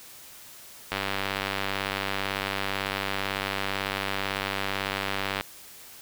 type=click train; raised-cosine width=0.3 ms; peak=-11 dBFS; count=441; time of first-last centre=0.92-5.41 s; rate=98 Hz; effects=white hiss -47 dBFS RMS until 6.01 s